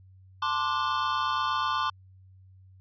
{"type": "chord", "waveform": "square", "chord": "D dominant seventh", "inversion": "second", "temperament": "equal with one note detuned", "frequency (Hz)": [880, 1046.5, 1174.7, 1457.9], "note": ["A5", "C6", "D6", "F#6"], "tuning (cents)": [0, 0, 0, -26], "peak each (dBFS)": [-35, -30, -30, -36], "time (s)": [0.42, 1.9], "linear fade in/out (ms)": 5, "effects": ["added 94 Hz sine -51 dBFS peak until 2.8 s", "resampled to 11025 Hz"]}